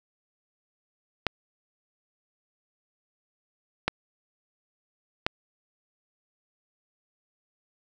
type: clicks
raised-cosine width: 0.3 ms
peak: -7 dBFS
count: 3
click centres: 1.267 / 3.88 / 5.265 s
effects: none